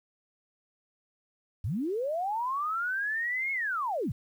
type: linear two-way sweep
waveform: sine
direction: up then down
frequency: 76.2 to 2195 to 76.2 Hz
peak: -28 dBFS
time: 1.64-4.12 s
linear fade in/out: 5 ms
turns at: 3.52 s
effects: 10-bit